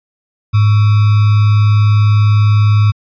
sine tone with sample-and-hold, 105 Hz, G#2, 19 cents sharp, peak -6 dBFS, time 0.53-2.92 s, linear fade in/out 20 ms, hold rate 1225 Hz, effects resampled to 11025 Hz

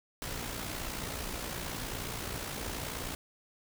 pink noise with amplitude modulation, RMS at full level -36 dBFS, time 0.22-3.15 s, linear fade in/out 0 ms, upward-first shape sine, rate 59 Hz, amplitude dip 50%, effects none

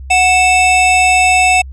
square tone pair together, 737.2 / 2637 Hz, F#5 / E7, -7 / 0 cents, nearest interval octave + minor seventh, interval 2207 cents, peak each -11 dBFS, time 0.1-1.62 s, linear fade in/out 10 ms, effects added 66 Hz sine -26 dBFS peak until 1.72 s + resampled to 24000 Hz

